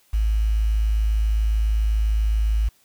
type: tone with quantisation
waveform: sine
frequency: 53.7 Hz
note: A1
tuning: 41 cents flat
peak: -17 dBFS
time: 0.13-2.69 s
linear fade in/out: 10 ms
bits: 7
effects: white hiss -60 dBFS RMS until 2.84 s